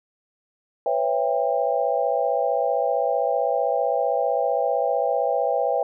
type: chord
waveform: sine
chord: C# half-diminished seventh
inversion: third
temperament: just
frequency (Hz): 498.9 / 554.4 / 665.2 / 798.3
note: B4 / C#5 / E5 / G5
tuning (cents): +17 / 0 / +16 / +31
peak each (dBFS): -25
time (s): 0.86-5.83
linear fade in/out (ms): 2
effects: none